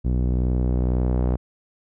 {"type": "tone with low-pass filter sweep", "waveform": "sawtooth", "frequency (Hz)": 62, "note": "B1", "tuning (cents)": 7, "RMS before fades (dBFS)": -21, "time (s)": [0.04, 1.37], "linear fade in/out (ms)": 20, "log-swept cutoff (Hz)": [280, 700], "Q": 0.81, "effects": []}